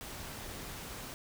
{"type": "noise", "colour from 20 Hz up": "pink", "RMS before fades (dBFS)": -44, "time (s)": [0.01, 1.14], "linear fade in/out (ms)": 0, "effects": []}